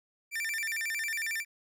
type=tone with vibrato; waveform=45% pulse; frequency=2052 Hz; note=C7; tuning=34 cents flat; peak=-31 dBFS; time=0.31-1.45 s; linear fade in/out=50 ms; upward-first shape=square; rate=11 Hz; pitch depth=230 cents each way; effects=none